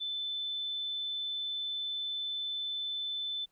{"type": "tone", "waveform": "sine", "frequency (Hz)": 3520, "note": "A7", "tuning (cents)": 0, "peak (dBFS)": -33, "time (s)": [0, 3.46], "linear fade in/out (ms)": 20, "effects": ["pink hiss -75 dBFS RMS until 3.51 s"]}